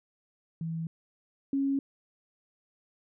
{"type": "tone pair in turn", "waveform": "sine", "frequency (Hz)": [163.5, 275], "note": ["E3", "C#4"], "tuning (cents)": [-14, -14], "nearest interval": "major sixth", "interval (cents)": 900, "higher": "second", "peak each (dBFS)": [-31, -25], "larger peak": "second", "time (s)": [[0.61, 0.87], [1.53, 1.79]], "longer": "neither", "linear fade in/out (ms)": 2, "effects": []}